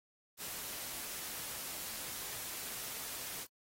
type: noise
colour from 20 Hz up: white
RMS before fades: -43 dBFS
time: 0.37-3.47 s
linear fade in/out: 50 ms
effects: AAC 48 kbps